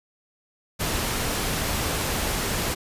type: noise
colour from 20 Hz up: pink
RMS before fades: -26 dBFS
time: 0.79-2.75 s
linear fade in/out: 20 ms
effects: resampled to 32000 Hz